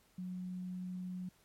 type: tone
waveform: sine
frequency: 182.4 Hz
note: F#3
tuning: 24 cents flat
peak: -39 dBFS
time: 0.18-1.29 s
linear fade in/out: 5 ms
effects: pink hiss -69 dBFS RMS until 1.44 s + MP3 64 kbps